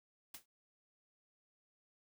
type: noise with exponential decay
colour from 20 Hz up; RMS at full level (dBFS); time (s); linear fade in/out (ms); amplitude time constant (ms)
white; -44; 0.34-0.46; 5; 24
effects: none